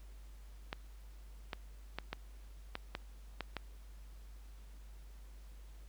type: clicks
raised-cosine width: 0.3 ms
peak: -22 dBFS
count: 8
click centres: 0.729 / 1.532 / 1.986 / 2.13 / 2.754 / 2.951 / 3.407 / 3.567 s
effects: added 50 Hz sine -50 dBFS peak until 5.88 s + pink hiss -66 dBFS RMS until 5.88 s